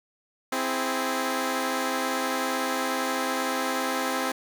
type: chord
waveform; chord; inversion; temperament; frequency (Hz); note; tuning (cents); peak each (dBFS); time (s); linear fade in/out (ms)
10% pulse; C augmented; none; equal; 261.6 / 329.6 / 415.3; C4 / E4 / G#4; 0 / 0 / 0; -19 / -24 / -25; 0.52-4.32; 5
effects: none